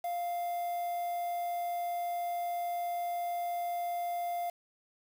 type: tone with quantisation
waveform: triangle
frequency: 698.5 Hz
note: F5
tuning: in tune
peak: -30 dBFS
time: 0.04-4.5 s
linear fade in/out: 5 ms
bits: 8
effects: none